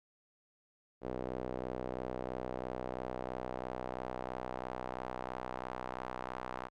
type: tone with band-pass filter sweep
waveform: sawtooth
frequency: 63 Hz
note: B1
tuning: 35 cents sharp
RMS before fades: -41 dBFS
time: 1.01-6.7 s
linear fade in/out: 50 ms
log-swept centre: 480 to 1000 Hz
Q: 1.5
effects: none